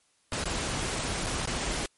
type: noise with dropouts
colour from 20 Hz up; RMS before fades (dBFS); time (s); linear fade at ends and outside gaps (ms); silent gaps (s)
pink; -31; 0.32-1.86; 1; 0.44-0.455 / 1.263-1.267 / 1.457-1.473
effects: white hiss -68 dBFS RMS until 1.97 s + MP3 48 kbps